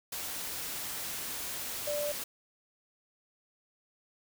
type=tone in noise; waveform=sine; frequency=587.3 Hz; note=D5; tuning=in tune; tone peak=-31 dBFS; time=1.87-2.12 s; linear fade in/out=5 ms; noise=white; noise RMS=-38 dBFS; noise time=0.12-2.24 s; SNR=+4 dB; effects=none